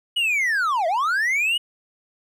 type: linear two-way sweep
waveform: triangle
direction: down then up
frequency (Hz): 2960 to 622.3 to 2960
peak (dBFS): -17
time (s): 0.16-1.58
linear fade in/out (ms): 10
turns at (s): 0.87
effects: none